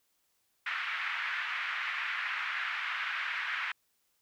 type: band-pass noise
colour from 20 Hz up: white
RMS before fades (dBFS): -35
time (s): 0.66-3.72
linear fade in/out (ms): 5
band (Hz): 1300 to 2300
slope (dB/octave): 24
effects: white hiss -75 dBFS RMS until 4.21 s